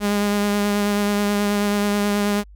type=tone with vibrato; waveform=sawtooth; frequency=204.8 Hz; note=G#3; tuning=24 cents flat; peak=-14 dBFS; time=0-2.44 s; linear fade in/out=50 ms; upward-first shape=sine; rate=9.3 Hz; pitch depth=16 cents each way; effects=added 50 Hz sine -41 dBFS peak until 2.55 s